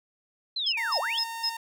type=linear two-way sweep; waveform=sine; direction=down then up; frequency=4186 to 516 to 3654 Hz; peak=-27 dBFS; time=0.56-1.19 s; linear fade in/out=5 ms; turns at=0.99 s
type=tone bursts; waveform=sine; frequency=5140 Hz; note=E8; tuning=45 cents flat; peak=-24 dBFS; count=4; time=0.66-1.498 s; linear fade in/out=10 ms; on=67 ms; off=190 ms
type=tone; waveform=sawtooth; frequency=916 Hz; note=A#5; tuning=31 cents flat; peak=-30 dBFS; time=0.77-1.57 s; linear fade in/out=5 ms
effects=none